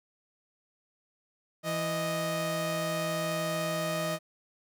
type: tone pair together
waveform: sawtooth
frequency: 165.65 / 622 Hz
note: E3 / D#5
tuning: +9 / -1 cents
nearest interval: octave + major seventh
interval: 2290 cents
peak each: -30 / -27 dBFS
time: 1.63-4.19 s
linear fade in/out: 50 ms
effects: none